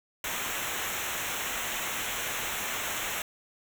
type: noise with comb filter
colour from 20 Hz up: pink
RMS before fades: -33 dBFS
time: 0.24-3.22 s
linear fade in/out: 2 ms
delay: 0.21 ms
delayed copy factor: -0.85
effects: none